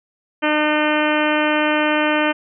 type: harmonic tone with a mistuned harmonic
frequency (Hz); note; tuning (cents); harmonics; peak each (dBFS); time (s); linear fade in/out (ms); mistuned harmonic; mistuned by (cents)
302.8; D#4; -47; 1 / 2 / 3 / 4 / 5 / 6 / 7 / 8 / 9 / 10; -20 / -21 / -24 / -26 / -24 / -26 / -29 / -27 / -29 / -29; 0.42-2.33; 20; 10; +20
effects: none